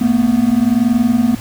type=tone pair together; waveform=triangle; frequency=224.6 / 245.6 Hz; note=A3 / B3; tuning=+36 / -9 cents; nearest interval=major second; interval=155 cents; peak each=-12 / -11 dBFS; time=0.01-1.35 s; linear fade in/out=5 ms; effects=added 111 Hz sine -30 dBFS peak until 1.4 s + pink hiss -34 dBFS RMS until 1.4 s